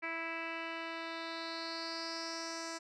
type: tone with low-pass filter sweep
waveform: 10% pulse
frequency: 329.4 Hz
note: E4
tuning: 1 cent flat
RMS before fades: -41 dBFS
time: 0.02-2.79 s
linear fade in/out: 20 ms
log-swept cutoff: 2300 to 6600 Hz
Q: 5.3
effects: none